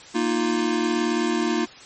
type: chord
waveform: square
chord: Bb suspended fourth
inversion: none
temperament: just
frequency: 233.1 / 310.8 / 349.6 Hz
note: Bb3 / Eb4 / F4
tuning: 0 / -2 / +2 cents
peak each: -26 / -26 / -25 dBFS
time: 0.14-1.66 s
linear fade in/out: 20 ms
effects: white hiss -44 dBFS RMS until 1.85 s + MP3 32 kbps